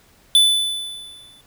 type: tone with exponential decay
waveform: square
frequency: 3494 Hz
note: A7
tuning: 13 cents flat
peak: -9 dBFS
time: 0.35-1.41 s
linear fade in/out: 1 ms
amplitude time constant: 230 ms
effects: pink hiss -54 dBFS RMS until 1.46 s